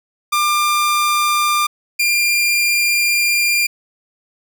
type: tone pair in turn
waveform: sawtooth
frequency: 1195 / 2395 Hz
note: D6 / D7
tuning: +30 / +33 cents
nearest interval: octave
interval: 1203 cents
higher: second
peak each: -10 dBFS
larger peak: neither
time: 0.32-1.67 / 1.99-3.67 s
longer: second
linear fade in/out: 10 ms
effects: none